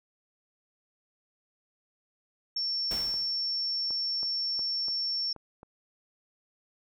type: tone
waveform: sine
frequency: 5440 Hz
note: F8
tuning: 46 cents flat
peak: -28 dBFS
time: 2.56-5.33 s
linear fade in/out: 5 ms
type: noise with exponential decay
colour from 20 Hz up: pink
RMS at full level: -37 dBFS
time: 2.91-3.51 s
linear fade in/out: 0 ms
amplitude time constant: 130 ms
type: clicks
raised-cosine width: 1 ms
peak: -33 dBFS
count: 7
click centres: 3.14 / 3.907 / 4.231 / 4.593 / 4.884 / 5.363 / 5.631 s
effects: none